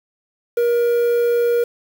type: tone with quantisation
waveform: triangle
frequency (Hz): 474.6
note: A#4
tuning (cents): +31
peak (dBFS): -12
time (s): 0.57-1.64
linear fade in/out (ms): 5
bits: 6
effects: none